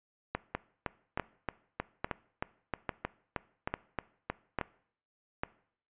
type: two click trains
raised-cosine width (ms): 0.5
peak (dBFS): -16 / -17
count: 7 / 14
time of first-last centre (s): 0.35-5.435 / 0.55-4.612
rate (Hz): 1.18 / 3.2
effects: noise-tail reverb RT60 0.6 s tail -20 dB re dry + resampled to 8000 Hz